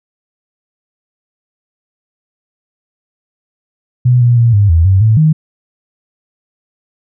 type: tone with pitch steps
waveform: sine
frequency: 124.2 / 120.6 / 117.4 / 102 / 82.3 / 95.5 / 110.1 / 156 Hz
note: B2 / B2 / A#2 / G#2 / E2 / G2 / A2 / D#3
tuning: +10 / -41 / +13 / -31 / -2 / -45 / +2 / +5 cents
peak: -5 dBFS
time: 4.05-5.33 s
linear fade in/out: 10 ms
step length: 160 ms
effects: none